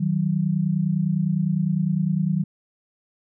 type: tone pair together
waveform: sine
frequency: 157.5 / 187.41 Hz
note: D#3 / F#3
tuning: +21 / +22 cents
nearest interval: minor third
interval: 301 cents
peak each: -22 dBFS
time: 0-2.44 s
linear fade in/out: 10 ms
effects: none